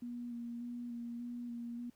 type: tone with vibrato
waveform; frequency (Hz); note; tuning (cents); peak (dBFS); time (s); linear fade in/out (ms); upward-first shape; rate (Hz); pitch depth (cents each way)
sine; 238.6; A#3; +41; -40; 0.02-1.9; 5; square; 1.7; 17
effects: pink hiss -72 dBFS RMS until 1.95 s